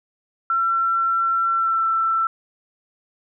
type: tone with pitch glide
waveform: sine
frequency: 1352 to 1335.7 Hz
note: E6 to E6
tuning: +43 to +22 cents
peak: -17 dBFS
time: 0.5-2.27 s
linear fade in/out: 2 ms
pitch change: -21 cents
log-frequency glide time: 1.48-1.86 s
effects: none